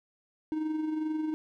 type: tone with amplitude modulation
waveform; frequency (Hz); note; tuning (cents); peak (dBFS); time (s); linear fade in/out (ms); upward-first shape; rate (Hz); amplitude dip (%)
triangle; 311.1; D#4; 0; -25; 0.52-1.34; 0; sine; 22.4; 45
effects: none